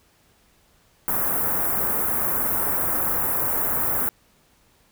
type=band-stop noise; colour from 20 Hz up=white; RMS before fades=-23 dBFS; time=1.08-4.09 s; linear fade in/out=0 ms; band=1500 to 12000 Hz; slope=24 dB/octave; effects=pink hiss -60 dBFS RMS until 4.91 s